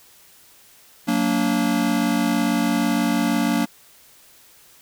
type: chord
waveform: square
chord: Gb augmented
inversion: none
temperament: just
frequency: 185 / 231.2 / 289.1 Hz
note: Gb3 / Bb3 / D4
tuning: 0 / -14 / -27 cents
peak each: -26 / -22 / -23 dBFS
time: 1.07-3.66 s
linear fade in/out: 20 ms
effects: white hiss -51 dBFS RMS until 4.81 s